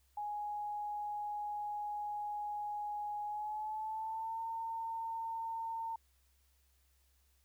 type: tone with pitch glide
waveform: sine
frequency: 832 to 907.3 Hz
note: G#5 to A#5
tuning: +3 to -47 cents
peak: -37 dBFS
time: 0.17-5.96 s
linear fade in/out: 5 ms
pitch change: +150 cents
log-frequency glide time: 3.25-4.42 s
effects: added 66 Hz sine -70 dBFS peak until 7.44 s + white hiss -75 dBFS RMS until 7.44 s